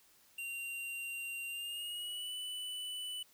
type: tone with pitch glide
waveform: square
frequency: 2767 to 2983 Hz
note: F7 to F#7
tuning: -17 to +13 cents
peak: -40 dBFS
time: 0.38-3.23 s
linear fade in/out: 5 ms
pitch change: +130 cents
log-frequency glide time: 1.47-2.33 s
effects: white hiss -66 dBFS RMS until 3.33 s